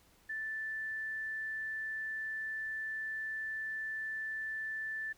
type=tone; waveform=sine; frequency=1760 Hz; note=A6; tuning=in tune; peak=-36 dBFS; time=0.29-5.13 s; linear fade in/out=10 ms; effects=pink hiss -66 dBFS RMS until 5.17 s